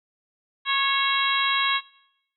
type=harmonic tone with a mistuned harmonic; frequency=548 Hz; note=C#5; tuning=20 cents flat; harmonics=2 / 3 / 4 / 5 / 6 / 7; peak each=-26 / -28 / -28 / -30 / -28 / -28 dBFS; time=0.65-1.81 s; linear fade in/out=50 ms; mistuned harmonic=3; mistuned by=+21 cents; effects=noise-tail reverb RT60 0.8 s tail -20 dB re dry